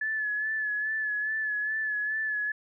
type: tone with vibrato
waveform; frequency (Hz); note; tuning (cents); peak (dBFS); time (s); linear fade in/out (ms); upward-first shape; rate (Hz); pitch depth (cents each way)
sine; 1723; A6; -37; -27; 0.01-2.52; 5; sine; 2.4; 37
effects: none